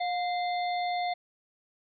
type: harmonic tone with a mistuned harmonic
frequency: 713 Hz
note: F5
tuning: 36 cents sharp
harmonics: 1 / 3 / 5 / 6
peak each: -28 / -38 / -42 / -44 dBFS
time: 0-1.14 s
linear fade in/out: 10 ms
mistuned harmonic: 3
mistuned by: -50 cents
effects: none